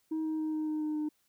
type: tone with pitch steps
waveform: sine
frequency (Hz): 316.3 / 314.1 / 311.9 / 309.8 / 307.7 / 305.5 / 303.4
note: D#4 / D#4 / D#4 / D#4 / D#4 / D#4 / D#4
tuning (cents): +29 / +16 / +4 / -7 / -19 / -32 / -44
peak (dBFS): -28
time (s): 0.11-1.09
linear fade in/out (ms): 10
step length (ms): 140
effects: tanh soft clip ceiling -29 dBFS + white hiss -73 dBFS RMS until 1.28 s